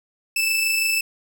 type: tone pair together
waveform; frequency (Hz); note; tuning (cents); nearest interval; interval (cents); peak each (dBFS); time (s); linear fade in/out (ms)
sawtooth; 2611 / 2637; E7 / E7; -17 / 0; unison; 17; -26 / -16; 0.36-1.01; 5
effects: none